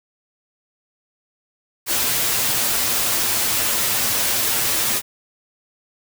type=noise with comb filter; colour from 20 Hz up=white; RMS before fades=-20 dBFS; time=1.86-5.02 s; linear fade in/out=50 ms; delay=8.8 ms; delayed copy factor=+0.5; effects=none